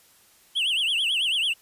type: tone with vibrato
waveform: triangle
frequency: 2994 Hz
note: F#7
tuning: 20 cents sharp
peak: -20 dBFS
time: 0.55-1.54 s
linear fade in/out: 20 ms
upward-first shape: triangle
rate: 9.1 Hz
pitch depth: 240 cents each way
effects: white hiss -57 dBFS RMS until 1.61 s + resampled to 32000 Hz